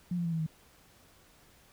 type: tone with pitch steps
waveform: sine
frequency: 177.3 / 172.25 / 167.35 / 162.58 / 157.96 Hz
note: F3 / F3 / E3 / E3 / D#3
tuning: +26 / -24 / +26 / -24 / +26 cents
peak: -29 dBFS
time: 0.11-0.465 s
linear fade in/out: 5 ms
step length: 71 ms
effects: pink hiss -61 dBFS RMS until 1.72 s